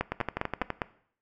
two click trains, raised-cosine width 0.5 ms, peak -12 / -14 dBFS, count 5 / 8, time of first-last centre 0.01-0.818 / 0.12-0.703 s, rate 4.95 / 12 Hz, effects noise-tail reverb RT60 0.6 s tail -18 dB re dry

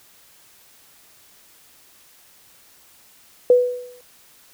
sine tone with exponential decay, 493.9 Hz, B4, in tune, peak -7 dBFS, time 3.5-4.01 s, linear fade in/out 2 ms, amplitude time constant 110 ms, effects white hiss -52 dBFS RMS until 4.53 s

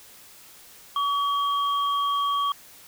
sine tone pair together, 1135 / 3227 Hz, C#6 / G7, +41 / +50 cents, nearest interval octave + tritone, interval 1809 cents, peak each -22 / -31 dBFS, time 0.96-2.52 s, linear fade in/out 2 ms, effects white hiss -49 dBFS RMS until 2.87 s

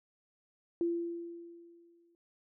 sine tone with exponential decay, 340.7 Hz, F4, 43 cents flat, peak -27 dBFS, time 0.81-2.15 s, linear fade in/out 1 ms, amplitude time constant 290 ms, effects none

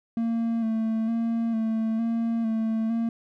triangle tone with vibrato, 226.1 Hz, A3, 47 cents sharp, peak -21 dBFS, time 0.17-3.09 s, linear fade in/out 2 ms, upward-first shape square, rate 1.1 Hz, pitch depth 27 cents each way, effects none

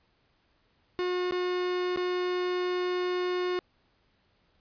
45% pulse tone with dropouts, 361 Hz, F#4, 43 cents flat, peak -27 dBFS, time 0.99-3.59 s, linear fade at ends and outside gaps 0 ms, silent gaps 1.31-1.322 / 1.961-1.973 s, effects pink hiss -69 dBFS RMS until 4.6 s + resampled to 11025 Hz

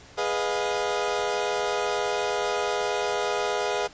30% pulse chord, F half-diminished seventh, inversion first, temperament equal with one note detuned, 415.3 / 493.9 / 622.3 / 710.7 Hz, Ab4 / Cb5 / Eb5 / F5, 0 / 0 / 0 / +30 cents, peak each -26 / -28 / -29 / -28 dBFS, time 0.17-3.88 s, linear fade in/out 20 ms, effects pink hiss -49 dBFS RMS until 3.93 s + resampled to 16000 Hz

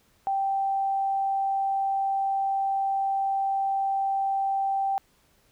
sine tone, 782 Hz, G5, 4 cents flat, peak -23 dBFS, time 0.27-4.98 s, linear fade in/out 0 ms, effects pink hiss -64 dBFS RMS until 5.51 s

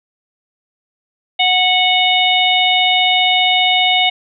harmonic tone, 735 Hz, F#5, 12 cents flat, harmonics 1 / 3 / 4 / 5, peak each -16 / -16 / -16 / -16 dBFS, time 1.39-4.1 s, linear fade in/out 10 ms, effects none

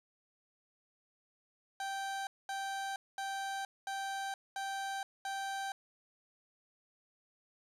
30% pulse tone bursts, 782 Hz, G5, 4 cents flat, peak -34 dBFS, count 6, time 1.8-5.72 s, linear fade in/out 2 ms, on 470 ms, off 220 ms, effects low-pass 10000 Hz 12 dB/octave + 12-bit

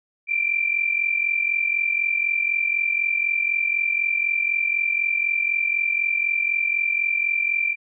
sine tone pair together, 2349 / 2393 Hz, D7 / D7, 0 / +32 cents, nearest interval unison, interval 32 cents, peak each -21 / -24 dBFS, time 0.27-7.76 s, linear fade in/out 50 ms, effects none

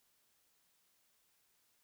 silence, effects white hiss -75 dBFS RMS until 1.83 s

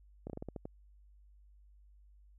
slowing click train, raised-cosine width 2 ms, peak -28 dBFS, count 8, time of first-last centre 0.27-0.655 s, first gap 28 ms, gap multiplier 1.22, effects added 50 Hz sine -58 dBFS peak until 2.38 s

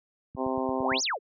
click train, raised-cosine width 5 ms, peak -27 dBFS, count 6, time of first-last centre 0.35-0.917 s, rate 8.82 Hz
harmonic tone, 130.81 Hz, C3, in tune, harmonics 2 / 3 / 4 / 5 / 6 / 7 / 8, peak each -31 / -33 / -34 / -35 / -36 / -36 / -37 dBFS, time 0.36-1.01 s, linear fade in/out 50 ms
sine exponential two-way sweep, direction up then down, 365.4 to 7000 to 365.4 Hz, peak -26 dBFS, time 0.81-1.19 s, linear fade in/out 50 ms, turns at 1.02 s
effects high-pass 80 Hz 12 dB/octave

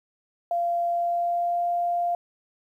sine tone with pitch glide, 690 to 696.8 Hz, F5 to F5, -21 to -4 cents, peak -22 dBFS, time 0.51-2.15 s, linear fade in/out 2 ms, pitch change +17 cents, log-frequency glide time 0.89-1.63 s, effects 10-bit

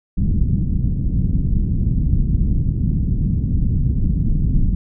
pink low-pass noise, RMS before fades -17 dBFS, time 0.17-4.75 s, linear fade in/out 5 ms, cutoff 210 Hz, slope 24 dB/octave, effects none

